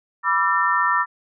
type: tone cluster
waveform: sine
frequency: 984 / 1171 / 1346 / 1800 Hz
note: B5 / D6 / E6 / A6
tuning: -7 / -5 / +36 / +39 cents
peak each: -22 dBFS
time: 0.23-1.06 s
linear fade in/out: 50 ms
effects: none